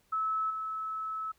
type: tone with level steps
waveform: sine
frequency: 1300 Hz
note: E6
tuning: 24 cents flat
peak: -28 / -33 dBFS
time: 0.12-1.32 s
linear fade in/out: 10 ms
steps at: 0.5 s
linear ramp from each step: 5 ms
effects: pink hiss -69 dBFS RMS until 1.38 s